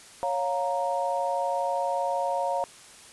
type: chord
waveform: sine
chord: Bb minor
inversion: first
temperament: equal with one note detuned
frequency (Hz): 554.4 / 707 / 932.3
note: Db5 / F5 / Bb5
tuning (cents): 0 / +21 / 0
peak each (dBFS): -29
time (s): 0.23-2.64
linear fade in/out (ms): 0
effects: white hiss -49 dBFS RMS until 3.12 s + resampled to 24000 Hz